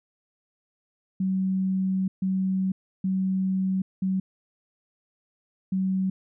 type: tone bursts at uneven times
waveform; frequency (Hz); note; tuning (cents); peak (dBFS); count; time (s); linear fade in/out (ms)
sine; 189.2; F#3; +39; -22; 5; 1.2-2.08 / 2.22-2.72 / 3.04-3.82 / 4.02-4.2 / 5.72-6.1; 5
effects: none